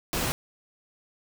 pink noise, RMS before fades -28 dBFS, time 0.13-0.32 s, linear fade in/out 0 ms, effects none

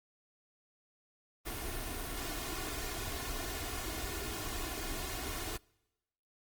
pink noise with comb filter, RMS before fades -39 dBFS, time 1.45-5.58 s, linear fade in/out 20 ms, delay 2.8 ms, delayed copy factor +0.65, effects noise-tail reverb RT60 1.0 s tail -26 dB re dry + Opus 32 kbps

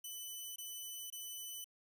10% pulse tone bursts, 2998 Hz, F#7, 22 cents sharp, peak -36 dBFS, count 3, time 0.04-1.644 s, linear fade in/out 5 ms, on 520 ms, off 22 ms, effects none

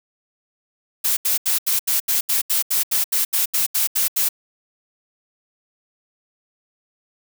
blue noise bursts, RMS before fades -19 dBFS, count 16, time 1.04-4.29 s, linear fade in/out 10 ms, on 130 ms, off 78 ms, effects none

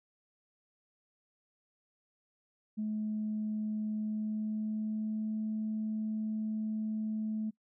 sine tone with pitch glide, 214.3 to 216.9 Hz, A3 to A3, -45 to -25 cents, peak -31 dBFS, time 2.77-7.51 s, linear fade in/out 20 ms, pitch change +20 cents, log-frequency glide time 3.97-5.36 s, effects noise-tail reverb RT60 0.1 s tail -23 dB re dry + tanh soft clip ceiling -27 dBFS

